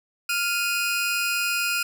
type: tone pair together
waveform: sawtooth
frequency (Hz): 1400.3 / 2495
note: F6 / D#7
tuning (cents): +4 / +4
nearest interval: minor seventh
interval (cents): 1000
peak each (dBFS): -22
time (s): 0.29-1.83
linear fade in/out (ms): 5
effects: none